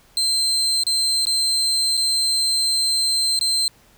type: tone with dropouts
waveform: 35% pulse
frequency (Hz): 4123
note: C8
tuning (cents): -26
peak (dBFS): -16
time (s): 0.17-3.68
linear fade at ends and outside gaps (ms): 1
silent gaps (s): 0.835-0.867 / 1.253-1.269 / 1.97-1.975 / 3.391-3.411
effects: pink hiss -54 dBFS RMS until 3.97 s